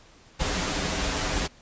pink noise with comb filter, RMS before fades -27 dBFS, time 0.39-1.48 s, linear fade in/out 20 ms, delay 8.7 ms, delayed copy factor -0.65, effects pink hiss -54 dBFS RMS until 1.61 s + resampled to 16000 Hz

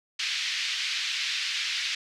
pink band-pass noise, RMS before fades -30 dBFS, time 0.19-1.95 s, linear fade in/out 5 ms, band 2100 to 5200 Hz, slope 24 dB/octave, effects none

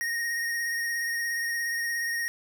square tone with vibrato, 1864.7 Hz, A#6, in tune, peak -28 dBFS, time 0.01-2.28 s, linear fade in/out 0 ms, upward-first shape triangle, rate 17 Hz, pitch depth 25 cents each way, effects none

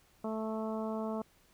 harmonic tone, 219.5 Hz, A3, 4 cents flat, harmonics 1 / 2 / 3 / 4 / 5 / 6, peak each -36 / -40 / -40 / -45 / -46 / -51 dBFS, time 0.24-1.22 s, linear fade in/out 5 ms, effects pink hiss -66 dBFS RMS until 1.53 s

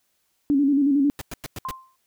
sine tone with vibrato, 281.1 Hz, C#4, 24 cents sharp, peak -16 dBFS, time 0.5-1.1 s, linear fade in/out 0 ms, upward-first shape square, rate 11 Hz, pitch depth 57 cents each way
pink noise bursts, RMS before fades -33 dBFS, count 5, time 1.19-1.71 s, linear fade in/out 0 ms, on 24 ms, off 100 ms
sine tone with exponential decay, 1046.5 Hz, C6, in tune, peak -25 dBFS, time 1.65-1.96 s, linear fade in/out 1 ms, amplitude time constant 66 ms
effects white hiss -70 dBFS RMS until 2.06 s

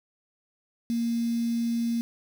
sine tone with quantisation, 233.1 Hz, A#3, in tune, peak -24 dBFS, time 0.9-2.01 s, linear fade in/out 0 ms, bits 7, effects none

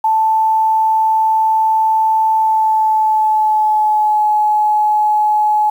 sine tone with pitch glide, 880 to 848.6 Hz, A5 to G#5, 0 to +37 cents, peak -10 dBFS, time 0.04-5.7 s, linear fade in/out 5 ms, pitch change -63 cents, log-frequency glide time 2.35-4.23 s, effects 7-bit

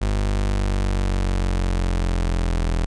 35% pulse exponential sweep, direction down, 50.7 to 41.55 Hz, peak -17 dBFS, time 0.01-2.86 s, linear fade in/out 10 ms, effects resampled to 22050 Hz

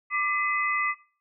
sine tone cluster, 1182 / 2023 / 2543 Hz, D6 / B6 / D#7, +11 / +41 / +37 cents, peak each -27 / -26 / -33 dBFS, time 0.1-0.95 s, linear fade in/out 50 ms, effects noise-tail reverb RT60 0.4 s tail -17 dB re dry

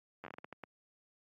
slowing click train, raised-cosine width 0.5 ms, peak -30 dBFS, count 10, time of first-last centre 0.24-0.637 s, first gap 10 ms, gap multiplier 1.35, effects high-pass 150 Hz 12 dB/octave + AAC 64 kbps

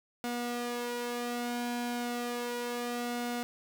sawtooth tone with flanger, 241.2 Hz, B3, 41 cents flat, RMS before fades -35 dBFS, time 0.24-3.43 s, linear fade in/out 0 ms, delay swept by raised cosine 1.4 to 2.9 ms, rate 0.33 Hz, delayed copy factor +0.6, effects none

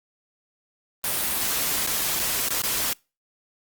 white noise with dropouts, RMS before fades -25 dBFS, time 1.04-2.93 s, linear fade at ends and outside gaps 1 ms, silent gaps 1.865-1.873 / 2.194-2.198 / 2.487-2.505 / 2.62-2.636 s, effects noise-tail reverb RT60 0.3 s tail -26 dB re dry + Opus 32 kbps

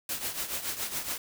white noise with tremolo, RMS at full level -31 dBFS, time 0.09-1.18 s, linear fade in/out 2 ms, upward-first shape triangle, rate 7.1 Hz, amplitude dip 75%, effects none

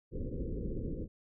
pink low-pass noise, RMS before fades -37 dBFS, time 0.11-1.08 s, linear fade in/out 50 ms, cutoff 520 Hz, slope 96 dB/octave, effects none

